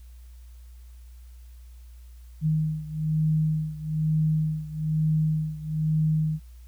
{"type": "beating tone pair", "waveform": "sine", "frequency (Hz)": [155.56, 156.66], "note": ["D#3", "D#3"], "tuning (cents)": [0, 12], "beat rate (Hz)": 1.1, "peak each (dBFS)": [-24, -27], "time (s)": [2.41, 6.4], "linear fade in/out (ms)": 50, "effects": ["added 60 Hz sine -43 dBFS peak until 6.67 s", "white hiss -63 dBFS RMS until 6.67 s"]}